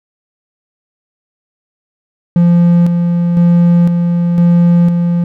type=tone with tremolo; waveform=triangle; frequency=172.7 Hz; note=F3; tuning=19 cents flat; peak=-3 dBFS; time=2.36-5.24 s; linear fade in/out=2 ms; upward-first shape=square; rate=0.99 Hz; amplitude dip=40%; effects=none